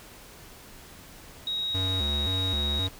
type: tone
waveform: sine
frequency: 3795 Hz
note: A#7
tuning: 30 cents sharp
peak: -27 dBFS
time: 1.47-2.87 s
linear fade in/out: 2 ms
type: tone with vibrato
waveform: square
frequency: 82.41 Hz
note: E2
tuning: in tune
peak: -29 dBFS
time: 1.74-2.89 s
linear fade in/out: 10 ms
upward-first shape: square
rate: 1.9 Hz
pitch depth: 230 cents each way
effects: pink hiss -48 dBFS RMS until 2.99 s